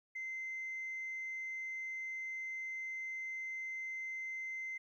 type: tone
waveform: sine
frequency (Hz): 2072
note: C7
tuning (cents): -17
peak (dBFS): -38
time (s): 0.15-4.78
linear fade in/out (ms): 10
effects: tanh soft clip ceiling -36 dBFS + 13-bit